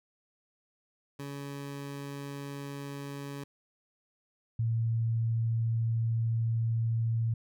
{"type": "tone pair in turn", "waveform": ["20% pulse", "sine"], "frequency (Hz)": [140.9, 114.2], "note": ["C#3", "A#2"], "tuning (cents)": [29, -35], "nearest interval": "major third", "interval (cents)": 364, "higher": "first", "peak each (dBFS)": [-33, -26], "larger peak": "second", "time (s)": [[1.19, 3.44], [4.59, 7.34]], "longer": "second", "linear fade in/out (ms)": 5, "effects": []}